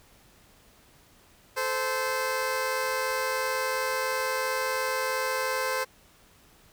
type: tone pair together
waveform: 15% pulse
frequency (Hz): 436.1 / 519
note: A4 / C5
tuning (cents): -15 / -14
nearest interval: minor third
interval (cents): 301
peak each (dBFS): -27 / -21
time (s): 1.56-5.85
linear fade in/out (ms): 20
effects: pink hiss -58 dBFS RMS until 6.72 s